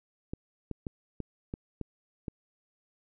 clicks, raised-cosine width 3 ms, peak -22 dBFS, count 7, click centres 0.335 / 0.713 / 0.868 / 1.203 / 1.539 / 1.813 / 2.282 s, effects none

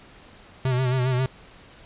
square tone with vibrato, 127.9 Hz, C3, 39 cents flat, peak -21 dBFS, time 0.65-1.26 s, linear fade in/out 2 ms, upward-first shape sine, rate 7.4 Hz, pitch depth 58 cents each way, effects pink hiss -49 dBFS RMS until 1.85 s + resampled to 8000 Hz

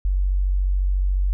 sine tone, 47.05 Hz, F#1, 30 cents sharp, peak -17 dBFS, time 0.05-1.33 s, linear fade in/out 0 ms, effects none

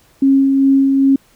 sine tone with tremolo, 271.9 Hz, C#4, 33 cents flat, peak -7 dBFS, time 0.22-1.16 s, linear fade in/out 5 ms, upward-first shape sine, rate 2.5 Hz, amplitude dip 30%, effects pink hiss -52 dBFS RMS until 1.35 s

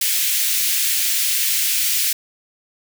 white high-pass noise, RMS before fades -19 dBFS, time 0.01-2.13 s, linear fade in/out 5 ms, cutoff 2000 Hz, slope 24 dB/octave, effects none

